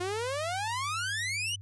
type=exponential sweep; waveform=sawtooth; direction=up; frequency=349.2 to 3030 Hz; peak=-27 dBFS; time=0-1.56 s; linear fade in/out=10 ms; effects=added 99 Hz sine -42 dBFS peak until 1.61 s + resampled to 24000 Hz